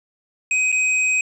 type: tone with dropouts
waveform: square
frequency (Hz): 2518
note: D#7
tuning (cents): +20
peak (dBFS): -17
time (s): 0.51-1.21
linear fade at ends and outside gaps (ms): 2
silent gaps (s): 0.718-0.725
effects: resampled to 24000 Hz + 9-bit